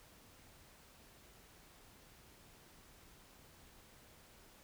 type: silence
effects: pink hiss -62 dBFS RMS until 4.63 s